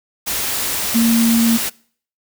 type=tone in noise; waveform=sine; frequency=230.1 Hz; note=A#3; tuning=22 cents flat; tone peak=-11 dBFS; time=0.94-1.58 s; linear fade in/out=20 ms; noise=white; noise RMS=-21 dBFS; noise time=0.26-1.7 s; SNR=+7 dB; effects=noise-tail reverb RT60 0.5 s tail -23 dB re dry